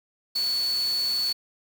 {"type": "tone in noise", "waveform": "sine", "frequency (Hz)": 4435, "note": "C#8", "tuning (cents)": 0, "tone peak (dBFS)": -23, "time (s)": [0.35, 1.33], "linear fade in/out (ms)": 10, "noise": "white", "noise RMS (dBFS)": -38, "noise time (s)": [0.35, 1.33], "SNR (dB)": 12, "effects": []}